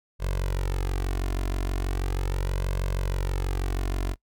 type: tone with flanger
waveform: sawtooth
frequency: 46.25 Hz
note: F#1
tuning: in tune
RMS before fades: -27 dBFS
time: 0.19-4.16 s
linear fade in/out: 50 ms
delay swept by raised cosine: 1.9 to 2.9 ms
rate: 0.38 Hz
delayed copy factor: +0.85
effects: noise-tail reverb RT60 0.1 s tail -23 dB re dry